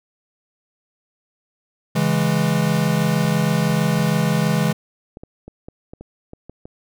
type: chord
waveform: square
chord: C# minor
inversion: none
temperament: equal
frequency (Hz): 138.59 / 164.81 / 207.7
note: C#3 / E3 / G#3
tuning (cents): 0 / 0 / 0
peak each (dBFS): -23 / -20 / -22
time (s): 1.95-4.73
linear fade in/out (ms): 10
type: clicks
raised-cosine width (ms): 2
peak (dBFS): -23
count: 12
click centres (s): 3.248 / 3.702 / 3.992 / 5.171 / 5.235 / 5.48 / 5.685 / 5.935 / 6.01 / 6.334 / 6.496 / 6.655
effects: none